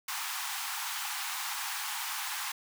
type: high-pass noise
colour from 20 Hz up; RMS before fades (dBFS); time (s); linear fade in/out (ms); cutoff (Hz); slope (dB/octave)
pink; -36; 0.08-2.52; 5; 780; 96
effects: none